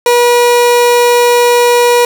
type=tone; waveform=30% pulse; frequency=482.6 Hz; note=B4; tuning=40 cents flat; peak=-3 dBFS; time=0.06-2.05 s; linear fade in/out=2 ms; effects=none